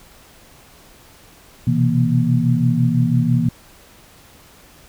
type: tone cluster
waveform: sine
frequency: 123.5 / 129.5 / 164.7 / 235.9 Hz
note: B2 / C3 / E3 / A#3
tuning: 0 / -17 / -1 / +21 cents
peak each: -19 dBFS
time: 1.67-3.49 s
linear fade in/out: 5 ms
effects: pink hiss -47 dBFS RMS until 4.88 s